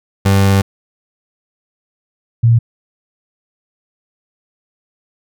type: tone pair in turn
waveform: 30% pulse / sine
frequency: 98 / 116.3 Hz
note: G2 / A#2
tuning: 0 / -4 cents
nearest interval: minor third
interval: 296 cents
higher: second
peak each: -6 dBFS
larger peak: neither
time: 0.25-0.62 / 2.43-2.59 s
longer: first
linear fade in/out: 10 ms
effects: none

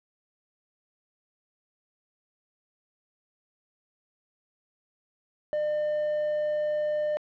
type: tone with quantisation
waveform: triangle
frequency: 602 Hz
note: D5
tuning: 43 cents sharp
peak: -23 dBFS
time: 5.53-7.17 s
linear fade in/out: 0 ms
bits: 8
effects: low-pass 3000 Hz 12 dB/octave

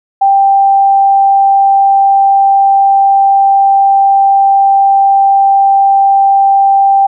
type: tone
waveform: sine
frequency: 787 Hz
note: G5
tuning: 7 cents sharp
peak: -4 dBFS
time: 0.21-7.07 s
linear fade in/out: 10 ms
effects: none

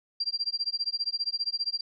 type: tone with tremolo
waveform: sine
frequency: 4739 Hz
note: D8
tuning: 15 cents sharp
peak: -24 dBFS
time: 0.2-1.81 s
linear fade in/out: 5 ms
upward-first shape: sine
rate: 15 Hz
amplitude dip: 100%
effects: none

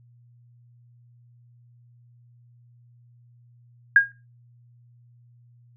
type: tone with exponential decay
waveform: sine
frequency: 1627 Hz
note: G#6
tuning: 36 cents flat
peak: -7 dBFS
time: 3.96-4.12 s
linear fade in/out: 2 ms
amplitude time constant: 34 ms
effects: noise-tail reverb RT60 0.3 s tail -20 dB re dry + added 120 Hz sine -52 dBFS peak until 5.76 s

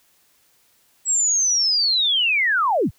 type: linear sweep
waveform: sine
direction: down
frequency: 7800 to 46.25 Hz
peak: -16 dBFS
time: 1.05-2.91 s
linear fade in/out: 50 ms
effects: white hiss -60 dBFS RMS until 2.98 s

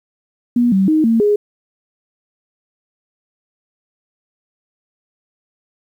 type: tone with pitch steps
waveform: sine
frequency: 241.1 / 192.1 / 311.9 / 227.6 / 414.6 Hz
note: B3 / G3 / D#4 / A#3 / G#4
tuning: -41 / -35 / +4 / -41 / -3 cents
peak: -10 dBFS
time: 0.56-1.36 s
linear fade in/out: 5 ms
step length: 160 ms
effects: 8-bit

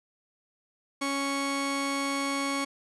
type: tone pair together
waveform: sawtooth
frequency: 277.2 / 1108.8 Hz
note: C#4 / C#6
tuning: 0 / 0 cents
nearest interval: 2 octaves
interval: 2400 cents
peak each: -26 dBFS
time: 1.01-2.65 s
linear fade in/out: 10 ms
effects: resampled to 24000 Hz

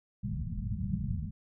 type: low-pass noise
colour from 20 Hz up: white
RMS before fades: -34 dBFS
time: 0.23-1.31 s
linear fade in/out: 20 ms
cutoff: 210 Hz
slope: 96 dB/octave
effects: none

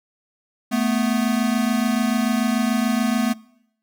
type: tone pair together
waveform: square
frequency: 220 / 246.9 Hz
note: A3 / B3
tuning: 0 / 0 cents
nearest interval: major second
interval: 200 cents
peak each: -22 dBFS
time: 0.71-3.34 s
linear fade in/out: 20 ms
effects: noise-tail reverb RT60 0.8 s tail -24 dB re dry

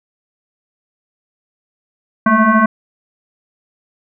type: tone with frequency modulation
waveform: sine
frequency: 659 Hz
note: E5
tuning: 1 cent flat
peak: -8 dBFS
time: 2.26-2.66 s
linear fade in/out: 5 ms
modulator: 435 Hz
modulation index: 2
effects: none

